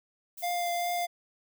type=noise; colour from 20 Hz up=violet; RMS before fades=-43 dBFS; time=0.37-1.06 s; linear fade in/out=10 ms
type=tone with vibrato; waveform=square; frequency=698.5 Hz; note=F5; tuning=in tune; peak=-29 dBFS; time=0.42-1.07 s; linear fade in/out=20 ms; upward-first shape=triangle; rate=2.5 Hz; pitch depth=14 cents each way
effects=none